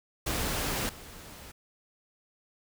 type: noise with level steps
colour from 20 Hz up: pink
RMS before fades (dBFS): -31 / -47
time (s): 0.26-1.52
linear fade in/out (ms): 10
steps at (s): 0.89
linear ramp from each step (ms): 2
effects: none